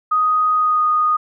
sine tone with pitch glide, 1248 to 1235.8 Hz, D#6 to D#6, +5 to -12 cents, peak -13 dBFS, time 0.11-1.17 s, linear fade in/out 10 ms, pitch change -17 cents, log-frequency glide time 0.55-0.86 s, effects none

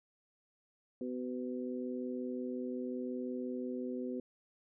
harmonic tone, 125.6 Hz, B2, 30 cents sharp, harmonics 2 / 3 / 4, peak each -38 / -42 / -44 dBFS, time 1.01-4.2 s, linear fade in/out 2 ms, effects none

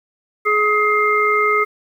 harmonic tone, 421.3 Hz, G#4, 25 cents sharp, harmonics 1 / 3 / 5, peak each -19 / -16 / -18 dBFS, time 0.45-1.65 s, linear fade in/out 20 ms, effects 8-bit

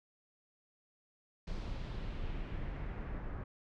brown noise with low-pass filter sweep, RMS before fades -40 dBFS, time 1.47-3.44 s, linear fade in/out 5 ms, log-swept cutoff 5000 to 1500 Hz, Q 1.5, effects none

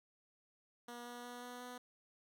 10% pulse tone with pitch steps, 240.2 / 242 / 243.8 / 245.7 / 247.5 Hz, B3 / B3 / B3 / B3 / B3, -48 / -35 / -22 / -9 / +4 cents, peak -39 dBFS, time 0.88-1.78 s, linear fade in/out 5 ms, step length 180 ms, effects none

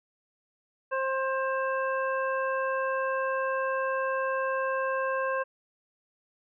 harmonic tone, 530 Hz, C5, 22 cents sharp, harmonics 1 / 2 / 3 / 5, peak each -29 / -31 / -33 / -43 dBFS, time 0.91-5.44 s, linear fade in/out 20 ms, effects none

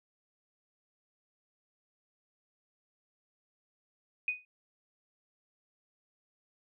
sine tone with exponential decay, 2489 Hz, D#7, in tune, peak -25 dBFS, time 4.28-4.45 s, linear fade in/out 2 ms, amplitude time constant 36 ms, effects none

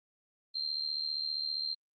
sine tone with amplitude modulation, 4163 Hz, C8, 10 cents flat, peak -29 dBFS, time 0.54-1.75 s, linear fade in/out 20 ms, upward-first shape sine, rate 75.1 Hz, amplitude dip 75%, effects Opus 32 kbps

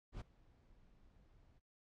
brown noise with ADSR envelope, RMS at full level -43 dBFS, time 0.12-1.6 s, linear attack 87 ms, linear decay 14 ms, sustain -24 dB, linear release 26 ms, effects noise-tail reverb RT60 0.4 s tail -26 dB re dry + low-pass 6000 Hz 12 dB/octave

